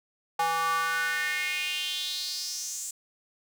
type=tone with high-pass filter sweep; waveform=square; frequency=164.81 Hz; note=E3; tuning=in tune; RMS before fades=-30 dBFS; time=0.39-2.91 s; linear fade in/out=5 ms; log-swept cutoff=860 to 7600 Hz; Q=4.7; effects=none